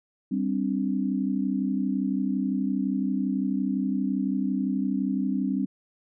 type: chord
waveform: sine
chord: G suspended fourth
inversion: none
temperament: equal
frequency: 196 / 261.6 / 293.7 Hz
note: G3 / C4 / D4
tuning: 0 / 0 / 0 cents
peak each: -27 / -27 / -31 dBFS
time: 0.31-5.66 s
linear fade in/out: 10 ms
effects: none